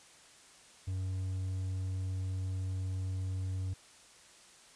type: tone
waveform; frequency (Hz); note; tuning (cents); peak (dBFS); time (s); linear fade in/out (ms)
triangle; 94; F#2; +28; -31; 0.87-3.74; 10
effects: white hiss -58 dBFS RMS until 4.75 s + resampled to 22050 Hz